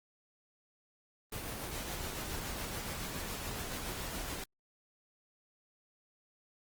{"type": "noise with tremolo", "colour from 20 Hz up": "pink", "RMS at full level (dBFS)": -39, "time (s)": [1.32, 4.44], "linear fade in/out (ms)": 5, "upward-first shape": "sine", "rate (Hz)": 7.1, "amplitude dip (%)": 25, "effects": ["Opus 24 kbps"]}